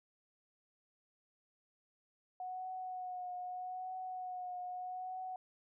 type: tone with vibrato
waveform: sine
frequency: 734 Hz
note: F#5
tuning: 14 cents flat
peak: -40 dBFS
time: 2.4-5.36 s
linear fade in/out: 2 ms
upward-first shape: triangle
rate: 0.8 Hz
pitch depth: 30 cents each way
effects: none